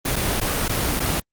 pink noise with dropouts, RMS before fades -22 dBFS, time 0.05-1.2 s, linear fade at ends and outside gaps 5 ms, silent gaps 0.158-0.162 / 0.402-0.412 / 0.682-0.693 / 0.995-1.001 s, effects Opus 24 kbps

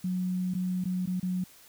sine tone with dropouts, 182.9 Hz, F#3, 20 cents flat, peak -27 dBFS, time 0.04-1.44 s, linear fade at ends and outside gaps 5 ms, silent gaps 0.539-0.549 / 0.841-0.854 / 1.059-1.073 / 1.199-1.228 s, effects white hiss -55 dBFS RMS until 1.68 s

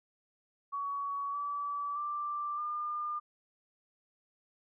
sine tone with pitch steps, 1126 / 1151.7 / 1177.9 / 1204.7 Hz, C#6 / D6 / D6 / D6, +27 / -34 / +5 / +44 cents, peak -33 dBFS, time 0.72-3.2 s, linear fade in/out 20 ms, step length 620 ms, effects none

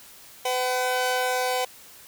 sawtooth tone pair together, 505 / 757.9 Hz, B4 / F#5, +39 / +41 cents, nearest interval perfect fifth, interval 702 cents, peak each -22 dBFS, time 0.45-1.65 s, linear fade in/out 5 ms, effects white hiss -48 dBFS RMS until 2.07 s

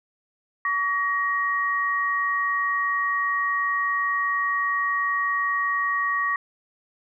sine tone pair together, 1135.7 / 1885 Hz, C#6 / A#6, +42 / +19 cents, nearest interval major sixth, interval 877 cents, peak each -24 dBFS, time 0.65-6.36 s, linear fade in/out 2 ms, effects none

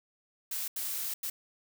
blue noise bursts at uneven times, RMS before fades -35 dBFS, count 3, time 0.51-0.68 / 0.76-1.14 / 1.23-1.3 s, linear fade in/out 5 ms, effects none

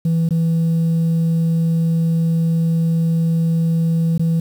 sine tone with dropouts, 164.81 Hz, E3, in tune, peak -11 dBFS, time 0.05-4.4 s, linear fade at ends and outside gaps 5 ms, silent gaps 0.29-0.307 / 4.179-4.194 s, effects tanh soft clip ceiling -13 dBFS + 7-bit

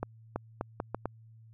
accelerating click train, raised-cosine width 1 ms, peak -18 dBFS, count 6, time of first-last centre 0.03-1.056 s, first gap 330 ms, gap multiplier 0.76, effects added 112 Hz sine -52 dBFS peak until 1.53 s

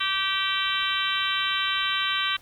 harmonic tone, 387.4 Hz, G4, 20 cents flat, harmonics 3 / 4 / 5 / 6 / 7 / 8 / 9 / 10, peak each -30 / -30 / -34 / -33 / -33 / -29 / -35 / -31 dBFS, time 0-2.37 s, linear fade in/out 10 ms, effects pink hiss -54 dBFS RMS until 2.41 s

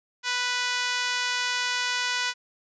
5% pulse tone with high-pass filter, 493.9 Hz, B4, in tune, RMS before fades -27 dBFS, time 0.23-2.34 s, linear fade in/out 50 ms, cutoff 1200 Hz, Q 1.6, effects resampled to 16000 Hz

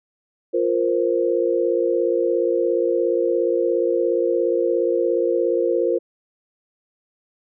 sine chord, F suspended fourth, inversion none, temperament equal, 349.2 / 466.2 / 523.3 Hz, F4 / Bb4 / C5, 0 / 0 / 0 cents, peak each -21 / -21 / -22 dBFS, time 0.53-5.99 s, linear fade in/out 20 ms, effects none

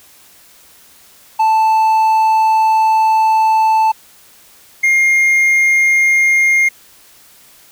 triangle tone pair in turn, 880 / 2125 Hz, A5 / C7, 0 / +26 cents, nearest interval octave + minor third, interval 1526 cents, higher second, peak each -7 dBFS, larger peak neither, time 1.39-3.92 / 4.83-6.69 s, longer first, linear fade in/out 10 ms, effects white hiss -45 dBFS RMS until 7.71 s

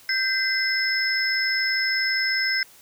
sine tone cluster, 1567 / 2045 / 5220 Hz, G6 / C7 / E8, -1 / -40 / -18 cents, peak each -25 dBFS, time 0.09-2.63 s, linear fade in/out 2 ms, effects white hiss -51 dBFS RMS until 2.81 s

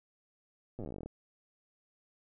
slowing click train, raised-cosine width 2 ms, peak -29 dBFS, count 18, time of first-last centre 0.79-1.06 s, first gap 8 ms, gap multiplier 1.08, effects none

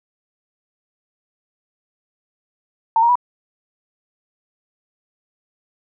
sine tone with pitch steps, 900 / 938.8 / 979.2 Hz, A5 / A#5 / B5, +39 / +12 / -15 cents, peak -11 dBFS, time 2.96-3.155 s, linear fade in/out 2 ms, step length 65 ms, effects none

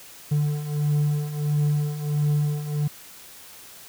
triangle beating tone pair, 146.83 / 148.33 Hz, D3 / D3, 0 / +18 cents, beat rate 1.5 Hz, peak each -25 / -20 dBFS, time 0.31-2.88 s, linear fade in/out 10 ms, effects white hiss -45 dBFS RMS until 3.88 s

